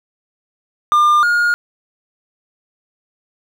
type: tone pair in turn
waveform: triangle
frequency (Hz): 1200 / 1427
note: D6 / F6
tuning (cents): +37 / +37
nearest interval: minor third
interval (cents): 300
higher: second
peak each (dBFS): -7 / -10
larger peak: first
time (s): 0.92-1.23 / 1.23-1.54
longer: neither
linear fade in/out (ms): 0
effects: none